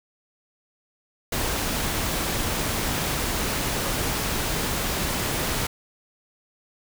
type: noise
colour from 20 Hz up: pink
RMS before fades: -26 dBFS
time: 1.32-5.67 s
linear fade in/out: 5 ms
effects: none